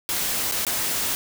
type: noise with dropouts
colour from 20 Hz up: white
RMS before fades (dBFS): -25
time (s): 0.09-1.15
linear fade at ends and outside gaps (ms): 0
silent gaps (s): 0.513-0.521 / 0.65-0.667
effects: none